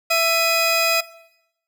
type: tone pair together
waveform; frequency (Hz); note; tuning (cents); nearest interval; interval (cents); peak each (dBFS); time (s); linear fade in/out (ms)
25% pulse; 663 / 2505; E5 / D#7; +10 / +11; octave + major seventh; 2301; -15; 0.1-1.01; 10
effects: noise-tail reverb RT60 0.8 s tail -18 dB re dry